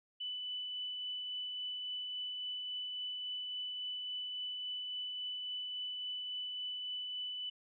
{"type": "tone with tremolo", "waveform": "sine", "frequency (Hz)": 2988, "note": "F#7", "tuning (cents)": 16, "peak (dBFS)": -37, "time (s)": [0.2, 7.5], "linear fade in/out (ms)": 10, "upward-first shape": "triangle", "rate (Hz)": 3.6, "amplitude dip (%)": 25, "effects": []}